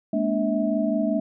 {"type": "tone cluster", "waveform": "sine", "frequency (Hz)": [212.8, 238, 291, 645], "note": ["G#3", "A#3", "D4", "E5"], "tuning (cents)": [42, 36, -16, -38], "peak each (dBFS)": [-25, -27, -26, -26], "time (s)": [0.13, 1.2], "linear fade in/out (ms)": 5, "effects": []}